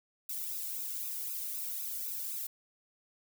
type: noise with flanger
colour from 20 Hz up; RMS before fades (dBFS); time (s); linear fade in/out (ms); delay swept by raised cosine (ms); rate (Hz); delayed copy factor
violet; -38; 0.29-2.47; 5; 0.78 to 1.43; 3.9; +0.9
effects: none